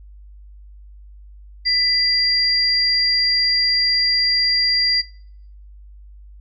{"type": "tone pair together", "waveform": "sine", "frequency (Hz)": [1998, 4760], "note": ["B6", "D8"], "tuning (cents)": [20, 22], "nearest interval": "octave + minor third", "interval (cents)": 1502, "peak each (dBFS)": [-23, -16], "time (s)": [1.65, 5.02], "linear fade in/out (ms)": 20, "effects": ["noise-tail reverb RT60 0.7 s tail -23 dB re dry", "added 50 Hz sine -39 dBFS peak until 6.4 s"]}